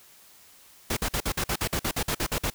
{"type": "noise bursts", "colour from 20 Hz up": "pink", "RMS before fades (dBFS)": -27, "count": 14, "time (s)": [0.9, 2.502], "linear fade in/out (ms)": 5, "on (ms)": 68, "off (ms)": 50, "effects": ["white hiss -54 dBFS RMS until 2.54 s"]}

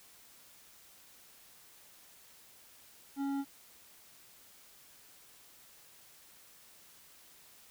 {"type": "tone with hard clipping", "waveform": "sine", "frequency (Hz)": 277.2, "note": "C#4", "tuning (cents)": 0, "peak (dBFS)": -34, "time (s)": [3.16, 3.45], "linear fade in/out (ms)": 50, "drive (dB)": 9, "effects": ["white hiss -59 dBFS RMS until 7.7 s"]}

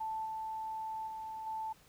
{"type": "tone with level steps", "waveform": "sine", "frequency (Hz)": 880, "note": "A5", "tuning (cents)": 0, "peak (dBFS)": [-35, -37, -40, -36], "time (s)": [0, 1.73], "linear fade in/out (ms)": 10, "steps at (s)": [0.25, 1.07, 1.46], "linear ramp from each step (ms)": 10, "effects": ["pink hiss -63 dBFS RMS until 1.88 s"]}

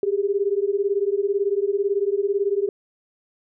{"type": "beating tone pair", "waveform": "sine", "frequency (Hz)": [392, 410], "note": ["G4", "G#4"], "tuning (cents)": [0, -22], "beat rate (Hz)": 18, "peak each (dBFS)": -22, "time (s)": [0.03, 2.69], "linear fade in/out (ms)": 2, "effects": []}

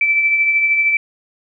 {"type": "tone with tremolo", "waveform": "sine", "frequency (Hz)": 2324, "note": "D7", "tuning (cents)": -19, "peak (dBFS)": -10, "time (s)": [0.01, 0.97], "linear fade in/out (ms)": 2, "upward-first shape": "triangle", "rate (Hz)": 13, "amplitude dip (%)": 45, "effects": []}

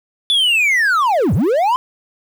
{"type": "linear two-way sweep", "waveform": "triangle", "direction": "down then up", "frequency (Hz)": [3500, 75, 1044], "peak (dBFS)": -10, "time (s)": [0.3, 1.76], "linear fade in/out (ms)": 0, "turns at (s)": 1.34, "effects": ["7-bit"]}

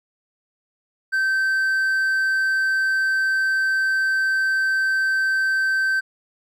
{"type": "tone", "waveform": "triangle", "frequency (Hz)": 1551, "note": "G6", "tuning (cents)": -19, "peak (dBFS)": -16, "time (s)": [1.12, 6.01], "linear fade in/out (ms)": 20, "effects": []}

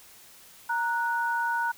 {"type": "tone pair together", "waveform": "sine", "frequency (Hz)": [932.3, 1472.7], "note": ["A#5", "F#6"], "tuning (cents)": [0, -9], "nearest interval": "minor sixth", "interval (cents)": 791, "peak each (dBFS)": [-27, -28], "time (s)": [0.69, 1.72], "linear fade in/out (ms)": 10, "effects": ["white hiss -52 dBFS RMS until 1.77 s"]}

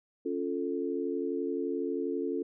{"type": "chord", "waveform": "sine", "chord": "Db augmented", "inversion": "none", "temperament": "equal", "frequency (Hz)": [277.2, 349.2, 440], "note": ["Db4", "F4", "A4"], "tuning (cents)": [0, 0, 0], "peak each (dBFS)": -34, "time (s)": [0.25, 2.43], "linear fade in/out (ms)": 10, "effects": []}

